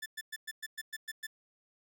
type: tone bursts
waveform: sawtooth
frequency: 1756 Hz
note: A6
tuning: 4 cents flat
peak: -34 dBFS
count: 9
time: 0.02-1.269 s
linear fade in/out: 10 ms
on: 41 ms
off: 110 ms
effects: 11-bit